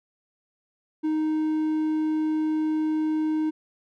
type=tone; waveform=triangle; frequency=311.1 Hz; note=D#4; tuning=in tune; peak=-20 dBFS; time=1.03-3.51 s; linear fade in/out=20 ms; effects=none